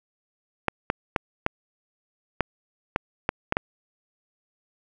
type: clicks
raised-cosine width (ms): 0.5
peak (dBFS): -6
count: 9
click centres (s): 0.683 / 0.901 / 1.162 / 1.464 / 2.407 / 2.961 / 3.291 / 3.524 / 3.569
effects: none